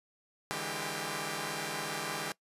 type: tone cluster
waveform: 5% pulse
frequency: 146.7 / 163.7 / 206 / 391.6 / 799 Hz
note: D3 / E3 / G#3 / G4 / G5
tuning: -2 / -12 / -14 / -2 / +33 cents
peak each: -30 dBFS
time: 0.51-2.32 s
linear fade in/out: 0 ms
effects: noise-tail reverb RT60 0.1 s tail -21 dB re dry + resampled to 32000 Hz